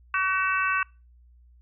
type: harmonic tone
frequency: 378.6 Hz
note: F#4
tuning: 40 cents sharp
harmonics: 3 / 4 / 5 / 6 / 7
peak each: -26 / -26 / -35 / -37 / -29 dBFS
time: 0.14-0.83 s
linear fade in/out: 2 ms
effects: noise-tail reverb RT60 0.3 s tail -25 dB re dry + added 60 Hz sine -52 dBFS peak until 1.61 s